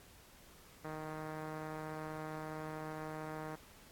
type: tone with low-pass filter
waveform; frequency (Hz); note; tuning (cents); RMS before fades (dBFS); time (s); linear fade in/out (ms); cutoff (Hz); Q
5% pulse; 155.56; D#3; 0; -44; 0.84-3.56; 10; 1300; 0.51
effects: pink hiss -60 dBFS RMS until 3.91 s + AAC 64 kbps